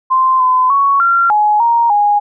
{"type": "tone with pitch steps", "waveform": "sine", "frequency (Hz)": [1042, 1019, 1114, 1375, 841, 935, 825], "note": ["C6", "C6", "C#6", "F6", "G#5", "A#5", "G#5"], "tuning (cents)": [-7, -46, 8, -27, 22, 5, -12], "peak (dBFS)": -8, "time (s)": [0.1, 2.2], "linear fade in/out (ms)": 20, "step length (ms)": 300, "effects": []}